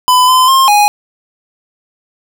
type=tone with pitch steps; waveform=square; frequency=1004 / 1023 / 1063 / 828 Hz; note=B5 / C6 / C6 / G#5; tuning=+28 / -39 / +27 / -5 cents; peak=-6 dBFS; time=0.08-0.88 s; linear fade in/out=0 ms; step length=200 ms; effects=8-bit